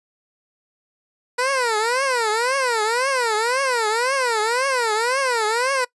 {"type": "tone with vibrato", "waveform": "15% pulse", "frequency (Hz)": 482.9, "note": "B4", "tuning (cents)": -39, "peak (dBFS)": -12, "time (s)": [1.38, 5.85], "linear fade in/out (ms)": 10, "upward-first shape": "triangle", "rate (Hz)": 1.9, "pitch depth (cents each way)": 250, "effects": ["noise-tail reverb RT60 0.1 s tail -22 dB re dry", "resampled to 24000 Hz"]}